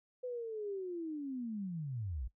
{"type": "linear sweep", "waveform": "sine", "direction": "down", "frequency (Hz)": [507, 50.7], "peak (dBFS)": -37, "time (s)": [0.23, 2.28], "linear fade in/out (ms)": 10, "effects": ["noise-tail reverb RT60 0.1 s tail -17 dB re dry"]}